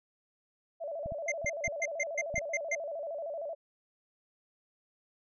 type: tone with vibrato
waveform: sine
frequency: 620 Hz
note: D#5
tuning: 6 cents flat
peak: -35 dBFS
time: 0.8-3.55 s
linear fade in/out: 20 ms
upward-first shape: square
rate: 13 Hz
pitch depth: 120 cents each way
type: clicks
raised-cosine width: 5 ms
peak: -29 dBFS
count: 6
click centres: 1.06 / 1.121 / 1.446 / 1.679 / 2.343 / 2.38 s
type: tone bursts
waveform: square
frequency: 2093 Hz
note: C7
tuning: in tune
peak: -29 dBFS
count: 9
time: 1.28-2.751 s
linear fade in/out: 5 ms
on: 39 ms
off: 140 ms
effects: resampled to 16000 Hz